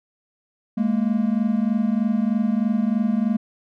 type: tone pair together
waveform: triangle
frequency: 207.7 / 230.9 Hz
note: G#3 / A#3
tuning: 0 / -16 cents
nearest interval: major second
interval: 184 cents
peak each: -19 dBFS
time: 0.77-3.37 s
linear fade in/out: 10 ms
effects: none